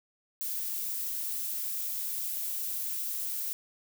violet noise, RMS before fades -34 dBFS, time 0.41-3.53 s, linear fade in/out 0 ms, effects none

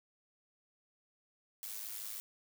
blue noise with amplitude modulation, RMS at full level -41 dBFS, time 1.63-2.2 s, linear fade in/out 0 ms, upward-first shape sine, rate 106 Hz, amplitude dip 60%, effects none

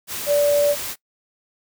sine tone in noise, 580 Hz, D5, 22 cents flat, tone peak -14 dBFS, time 0.26-0.76 s, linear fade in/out 50 ms, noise white, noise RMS -29 dBFS, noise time 0.07-0.96 s, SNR +12 dB, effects noise-tail reverb RT60 0.1 s tail -21 dB re dry

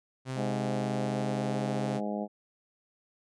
sawtooth tone with pitch glide, 130.6 to 133.34 Hz, C3 to C3, -3 to +33 cents, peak -29 dBFS, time 0.25-2.01 s, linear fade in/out 50 ms, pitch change +36 cents, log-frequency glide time 0.92-1.61 s
harmonic tone, 103.83 Hz, G#2, in tune, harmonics 2 / 3 / 4 / 5 / 6 / 7 / 8, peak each -33 / -40 / -41 / -40 / -38 / -41 / -43 dBFS, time 0.35-2.28 s, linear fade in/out 50 ms
effects resampled to 22050 Hz

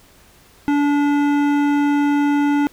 triangle tone with hard clipping, 288.6 Hz, D4, 30 cents flat, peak -16 dBFS, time 0.68-2.67 s, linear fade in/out 0 ms, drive 18 dB, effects pink hiss -50 dBFS RMS until 2.72 s

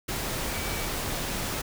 sine tone in noise, 2288 Hz, D7, 46 cents flat, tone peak -40 dBFS, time 0.53-0.88 s, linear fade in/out 10 ms, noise pink, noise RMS -31 dBFS, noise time 0.08-1.62 s, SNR -12 dB, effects none

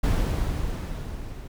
brown noise with level ramp, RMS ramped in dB -21 to -38 dBFS, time 0.03-1.48 s, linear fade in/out 10 ms, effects none

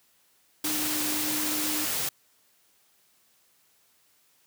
sine tone in noise, 304.1 Hz, D#4, 40 cents flat, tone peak -33 dBFS, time 0.64-1.85 s, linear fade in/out 5 ms, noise white, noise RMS -29 dBFS, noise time 0.64-2.09 s, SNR -7 dB, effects white hiss -65 dBFS RMS until 4.46 s + high-pass 80 Hz 12 dB/octave

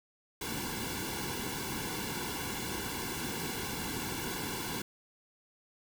pink noise with comb filter, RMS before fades -37 dBFS, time 0.41-4.82 s, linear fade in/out 5 ms, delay 1.6 ms, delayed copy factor -0.85, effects none

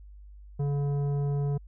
triangle tone with tanh clipping, 142.5 Hz, C#3, 48 cents sharp, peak -27 dBFS, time 0.59-1.58 s, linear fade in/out 10 ms, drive 15 dB, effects added 50 Hz sine -45 dBFS peak until 1.67 s

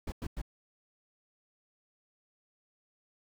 brown noise bursts, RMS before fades -36 dBFS, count 3, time 0.07-0.417 s, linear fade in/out 5 ms, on 51 ms, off 97 ms, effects none

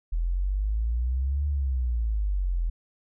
sine exponential two-way sweep, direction up then down, 40.65 to 73.42 to 40.65 Hz, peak -23 dBFS, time 0.12-2.7 s, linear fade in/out 10 ms, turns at 1.47 s, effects none

